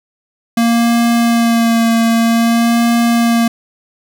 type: tone with vibrato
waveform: square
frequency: 231.6 Hz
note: A#3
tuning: 11 cents flat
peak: -10 dBFS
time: 0.57-3.48 s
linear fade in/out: 5 ms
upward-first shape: sine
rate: 0.52 Hz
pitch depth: 21 cents each way
effects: none